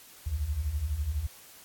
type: beating tone pair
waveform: sine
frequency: 65.41 / 77.41 Hz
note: C2 / D#2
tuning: 0 / -8 cents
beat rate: 12 Hz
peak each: -34 / -29 dBFS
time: 0.26-1.27 s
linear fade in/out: 10 ms
effects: white hiss -52 dBFS RMS until 1.64 s + AAC 64 kbps